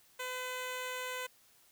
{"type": "tone", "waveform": "10% pulse", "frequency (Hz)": 506, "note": "B4", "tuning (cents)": 42, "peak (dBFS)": -29, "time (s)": [0.19, 1.27], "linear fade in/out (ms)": 10, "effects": ["white hiss -65 dBFS RMS until 1.71 s"]}